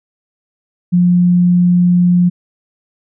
sine tone, 177.2 Hz, F3, 25 cents sharp, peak -7 dBFS, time 0.92-2.3 s, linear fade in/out 20 ms, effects none

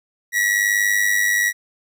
45% pulse tone with amplitude modulation, 1924 Hz, B6, 46 cents flat, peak -13 dBFS, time 0.32-1.53 s, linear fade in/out 50 ms, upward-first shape sine, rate 101 Hz, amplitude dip 65%, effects none

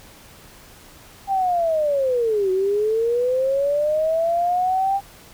sine linear two-way sweep, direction down then up, 797 to 370 to 797 Hz, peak -17 dBFS, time 1.27-5.01 s, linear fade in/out 50 ms, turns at 2.51 s, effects pink hiss -46 dBFS RMS until 5.33 s

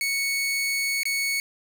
sawtooth tone with dropouts, 2217 Hz, C#7, in tune, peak -20 dBFS, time 0.01-1.4 s, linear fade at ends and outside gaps 1 ms, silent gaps 1.033-1.054 s, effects 8-bit

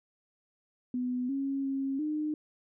sine tone with pitch steps, 249.4 / 273.9 / 271.2 / 304.1 Hz, B3 / C#4 / C#4 / D#4, +17 / -21 / -38 / -40 cents, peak -29 dBFS, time 0.94-2.34 s, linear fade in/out 2 ms, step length 350 ms, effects none

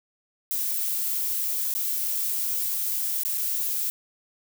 violet noise with dropouts, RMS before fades -27 dBFS, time 0.51-3.9 s, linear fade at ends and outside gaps 0 ms, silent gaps 1.739-1.75 / 3.234-3.25 / 3.375-3.379 s, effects none

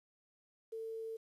sine tone with quantisation, 448 Hz, A4, 31 cents sharp, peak -40 dBFS, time 0.72-1.17 s, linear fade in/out 10 ms, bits 11, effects resampled to 32000 Hz

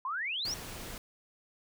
sine exponential sweep, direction up, 987.8 to 5920 Hz, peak -32 dBFS, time 0.05-0.54 s, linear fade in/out 2 ms
pink noise, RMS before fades -43 dBFS, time 0.45-0.98 s, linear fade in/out 2 ms
effects none

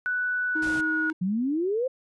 sine tone with pitch glide, 1485 to 1454.4 Hz, F#6 to F#6, +6 to -30 cents, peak -24 dBFS, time 0.06-1.1 s, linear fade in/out 0 ms, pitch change -36 cents, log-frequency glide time 0.52-0.76 s
triangle tone, 314.9 Hz, D#4, 21 cents sharp, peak -26 dBFS, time 0.55-1.13 s, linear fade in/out 10 ms
pink noise, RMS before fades -39 dBFS, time 0.62-0.81 s, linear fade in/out 5 ms
sine exponential sweep, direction up, 174.61 to 537 Hz, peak -23 dBFS, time 1.21-1.88 s, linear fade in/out 10 ms
effects resampled to 22050 Hz

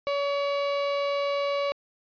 35% pulse tone, 566 Hz, C#5, 36 cents sharp, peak -23 dBFS, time 0.07-1.72 s, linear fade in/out 0 ms, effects resampled to 11025 Hz

